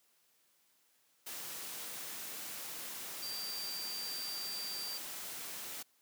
sine tone in noise, 4700 Hz, D8, 1 cent sharp, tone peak -40 dBFS, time 3.22-4.98 s, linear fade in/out 10 ms, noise white, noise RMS -44 dBFS, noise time 1.26-5.83 s, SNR +1 dB, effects white hiss -72 dBFS RMS until 6.01 s + high-pass 150 Hz 12 dB/octave

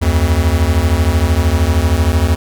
square beating tone pair, 74.7 / 87.7 Hz, D2 / F2, +30 / +8 cents, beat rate 13 Hz, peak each -14 dBFS, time 0.01-2.36 s, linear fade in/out 20 ms, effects none

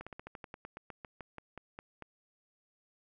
slowing click train, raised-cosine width 0.5 ms, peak -29 dBFS, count 17, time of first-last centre 0.01-2.023 s, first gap 56 ms, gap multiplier 1.1, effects none

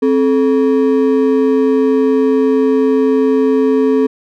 triangle ring-modulated tone, 349.2 Hz, F4, in tune, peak -4 dBFS, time 0.02-4.07 s, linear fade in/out 10 ms, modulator 84.7 Hz, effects none

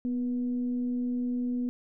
sine tone with frequency modulation, 246.9 Hz, B3, in tune, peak -27 dBFS, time 0.05-1.69 s, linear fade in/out 0 ms, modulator 237 Hz, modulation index 0.24, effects none

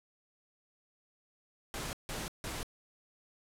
pink noise bursts, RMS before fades -39 dBFS, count 3, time 1.74-2.63 s, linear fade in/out 0 ms, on 190 ms, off 160 ms, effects low-pass 12000 Hz 12 dB/octave

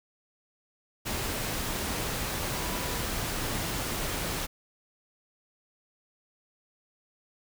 sine tone in noise, 982 Hz, B5, 10 cents flat, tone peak -43 dBFS, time 2.5-3.03 s, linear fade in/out 20 ms, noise pink, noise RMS -32 dBFS, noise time 1.05-4.47 s, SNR -14 dB, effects none

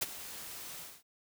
white noise with ADSR envelope, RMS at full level -30 dBFS, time 0.01-1.03 s, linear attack 13 ms, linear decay 26 ms, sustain -15 dB, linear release 240 ms, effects none

